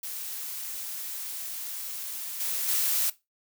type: noise with level steps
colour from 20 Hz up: blue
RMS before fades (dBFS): -36 / -30 / -26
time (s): 0.03-3.1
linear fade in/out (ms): 5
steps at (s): 2.4 / 2.68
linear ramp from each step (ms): 5
effects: noise-tail reverb RT60 0.2 s tail -17 dB re dry